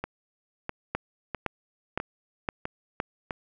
two click trains, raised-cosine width 0.5 ms, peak -12 / -16 dBFS, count 5 / 6, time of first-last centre 0.95-3.001 / 0.04-3.308 s, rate 1.95 / 1.53 Hz, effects none

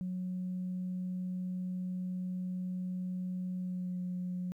sine tone with pitch glide, 182.9 to 180.59 Hz, F#3 to F#3, -20 to -42 cents, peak -33 dBFS, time 0.01-4.52 s, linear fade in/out 0 ms, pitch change -22 cents, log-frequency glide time 3.58-3.97 s, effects tanh soft clip ceiling -30 dBFS + 12-bit

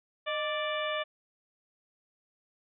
harmonic tone with a mistuned harmonic, 587.3 Hz, D5, in tune, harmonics 1 / 2 / 3 / 4 / 5 / 6, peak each -33 / -36 / -38 / -39 / -40 / -41 dBFS, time 0.26-1.04 s, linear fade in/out 20 ms, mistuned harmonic 1, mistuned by +79 cents, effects none

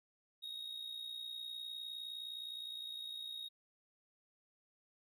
triangle tone with amplitude modulation, 3753 Hz, A#7, 11 cents sharp, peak -39 dBFS, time 0.42-3.49 s, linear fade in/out 20 ms, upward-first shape sine, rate 59.6 Hz, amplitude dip 60%, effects none

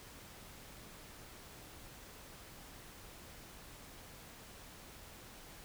silence, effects pink hiss -54 dBFS RMS until 5.64 s

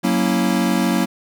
square chord, F# dominant seventh, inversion none, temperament equal, 185 / 233.1 / 277.2 / 329.6 Hz, F#3 / A#3 / C#4 / E4, 0 / 0 / 0 / 0 cents, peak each -21 / -21 / -24 / -24 dBFS, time 0.03-1.06 s, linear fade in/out 20 ms, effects none

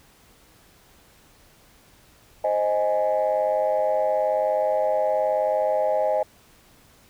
sine chord, Ab major, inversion first, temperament equal, 523.3 / 622.3 / 830.6 Hz, C5 / Eb5 / Ab5, 0 / 0 / 0 cents, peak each -24 / -21 / -25 dBFS, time 2.44-6.23 s, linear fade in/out 5 ms, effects tanh soft clip ceiling -13 dBFS + pink hiss -55 dBFS RMS until 7.09 s

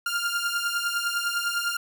sawtooth beating tone pair, 1396.9 / 1406.8 Hz, F6 / F6, 0 / +12 cents, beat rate 9.9 Hz, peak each -24 / -25 dBFS, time 0.06-1.77 s, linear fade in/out 5 ms, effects none

